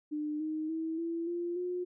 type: tone with pitch steps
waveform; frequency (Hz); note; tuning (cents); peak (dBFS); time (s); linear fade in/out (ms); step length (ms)
sine; 300.7 / 311.5 / 322.7 / 334.2 / 346.2 / 358.6; D4 / D#4 / E4 / E4 / F4 / F4; +41 / +2 / -37 / +24 / -15 / +46; -32; 0.11-1.85; 20; 290
effects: none